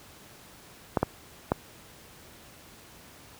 clicks, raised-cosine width 1 ms, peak -8 dBFS, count 3, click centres 0.972 / 1.03 / 1.519 s, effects pink hiss -51 dBFS RMS until 3.39 s + high-pass 60 Hz 12 dB/octave

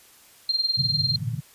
sine tone with tremolo, 4186 Hz, C8, in tune, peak -18 dBFS, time 0.49-1.16 s, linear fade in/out 2 ms, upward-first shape sine, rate 20 Hz, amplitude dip 80%
white band-pass noise, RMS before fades -29 dBFS, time 0.77-1.41 s, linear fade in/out 20 ms, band 110 to 150 Hz, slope 48 dB/octave
effects white hiss -53 dBFS RMS until 1.54 s + resampled to 32000 Hz

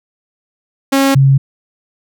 sawtooth / sine tone pair in turn, 272.7 / 136.19 Hz, C#4 / C#3, -28 / -30 cents, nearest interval octave, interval 1202 cents, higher first, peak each -5 dBFS, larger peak neither, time 0.92-1.15 / 1.15-1.38 s, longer neither, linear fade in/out 10 ms, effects none

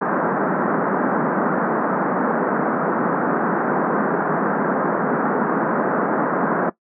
pink band-pass noise, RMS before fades -20 dBFS, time 0.01-6.7 s, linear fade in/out 10 ms, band 170 to 1600 Hz, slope 48 dB/octave, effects noise-tail reverb RT60 0.1 s tail -18 dB re dry

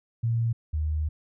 sine tone pair in turn, 115.6 / 76.9 Hz, A#2 / D#2, -14 / -20 cents, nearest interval perfect fifth, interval 706 cents, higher first, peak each -22 / -24 dBFS, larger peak first, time 0.23-0.53 / 0.73-1.09 s, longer second, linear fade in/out 10 ms, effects none

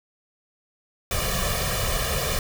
pink noise with comb filter, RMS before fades -25 dBFS, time 1.11-2.39 s, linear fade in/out 2 ms, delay 1.7 ms, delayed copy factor +0.95, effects none

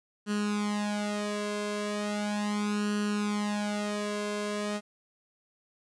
sawtooth tone with flanger, 207.7 Hz, G#3, in tune, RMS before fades -31 dBFS, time 0.26-4.81 s, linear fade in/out 50 ms, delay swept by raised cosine 0.68 to 1.88 ms, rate 0.37 Hz, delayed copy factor +0.85, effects resampled to 22050 Hz + 10-bit

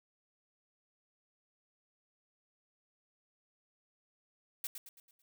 blue noise with echo, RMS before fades -38 dBFS, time 4.64-4.67 s, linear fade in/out 2 ms, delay 110 ms, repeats 5, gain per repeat -7 dB, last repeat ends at 5.22 s, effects none

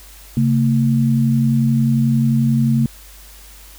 sine tone pair together, 135.1 / 226.4 Hz, C#3 / A3, -44 / +50 cents, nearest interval major sixth, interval 894 cents, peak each -15 dBFS, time 0.37-2.86 s, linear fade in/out 2 ms, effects added 50 Hz sine -41 dBFS peak until 3.78 s + white hiss -43 dBFS RMS until 3.78 s

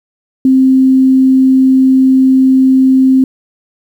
sine tone, 262.5 Hz, C4, 6 cents sharp, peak -4 dBFS, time 0.45-3.24 s, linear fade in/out 2 ms, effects 7-bit

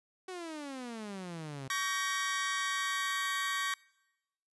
sawtooth exponential sweep, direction down, 378.6 to 130.4 Hz, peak -36 dBFS, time 0.28-1.68 s, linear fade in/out 5 ms
sawtooth chord, G diminished, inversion second, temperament just, 1128.9 / 1568 / 1881.6 Hz, Db6 / G6 / Bb6, +31 / 0 / +16 cents, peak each -31 / -35 / -32 dBFS, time 1.7-3.74 s, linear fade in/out 2 ms
effects noise-tail reverb RT60 1.0 s tail -25 dB re dry + resampled to 24000 Hz

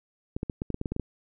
clicks, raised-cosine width 3 ms, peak -17 dBFS, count 11, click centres 0.365 / 0.431 / 0.498 / 0.619 / 0.703 / 0.744 / 0.814 / 0.858 / 0.92 / 0.964 / 0.997 s, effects none

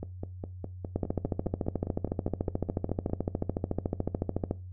two click trains, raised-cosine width 2 ms, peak -15 / -22 dBFS, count 50 / 16, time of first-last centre 0.96-4.511 / 0.03-3.097 s, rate 13.8 / 4.89 Hz, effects noise-tail reverb RT60 0.3 s tail -19 dB re dry + added 91 Hz sine -40 dBFS peak until 4.72 s

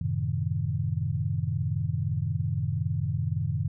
sine chord, F# diminished seventh, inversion none, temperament equal with one note detuned, 92.5 / 110 / 131.72 / 155.56 Hz, F#2 / A2 / C3 / Eb3, 0 / 0 / +12 / 0 cents, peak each -31 dBFS, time 0.01-3.68 s, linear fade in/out 5 ms, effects none

